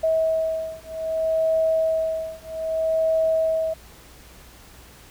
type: beating tone pair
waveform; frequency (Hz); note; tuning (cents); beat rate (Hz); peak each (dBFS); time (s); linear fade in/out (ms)
sine; 643 / 643.63; E5 / E5; -43 / -42; 0.63; -23; 0.03-3.74; 10
effects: added 60 Hz sine -50 dBFS peak until 5.1 s + pink hiss -48 dBFS RMS until 5.1 s